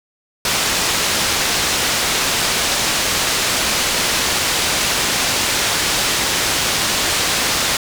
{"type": "low-pass noise", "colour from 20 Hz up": "white", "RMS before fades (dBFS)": -18, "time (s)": [0.45, 7.77], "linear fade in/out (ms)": 2, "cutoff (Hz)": 6300, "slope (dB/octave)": 12, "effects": []}